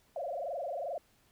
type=tone with frequency modulation; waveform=sine; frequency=622.3 Hz; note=D#5; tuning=in tune; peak=-34 dBFS; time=0.16-0.98 s; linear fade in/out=2 ms; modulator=22.5 Hz; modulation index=3.9; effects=pink hiss -68 dBFS RMS until 1.31 s